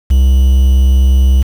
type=tone with quantisation; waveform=triangle; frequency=65.41 Hz; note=C2; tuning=in tune; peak=-3 dBFS; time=0.1-1.43 s; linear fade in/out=10 ms; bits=5; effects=none